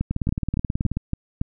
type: two click trains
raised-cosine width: 5 ms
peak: -10 / -11 dBFS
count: 6 / 17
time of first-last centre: 0.01-1.414 / 0.11-0.97 s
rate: 3.56 / 18.6 Hz
effects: none